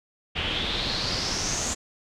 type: noise with low-pass filter sweep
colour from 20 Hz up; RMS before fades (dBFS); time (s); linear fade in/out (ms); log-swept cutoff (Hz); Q
pink; -28; 0.35-1.75; 20; 2900 to 7200; 5.6
effects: none